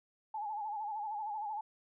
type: tone with vibrato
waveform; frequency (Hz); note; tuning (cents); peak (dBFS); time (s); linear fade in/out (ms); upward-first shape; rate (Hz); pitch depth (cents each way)
sine; 847; G#5; +34; -36; 0.34-1.61; 5; sine; 13; 76
effects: none